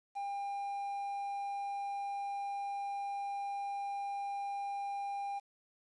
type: tone with quantisation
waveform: triangle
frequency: 801 Hz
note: G5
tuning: 37 cents sharp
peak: -34 dBFS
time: 0.15-5.4 s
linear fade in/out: 20 ms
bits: 10
effects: resampled to 22050 Hz